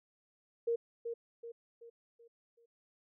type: tone with echo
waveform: sine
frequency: 466.2 Hz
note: A#4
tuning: in tune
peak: -29 dBFS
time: 0.67-0.76 s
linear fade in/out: 10 ms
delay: 380 ms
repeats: 5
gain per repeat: -7 dB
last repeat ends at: 2.66 s
effects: none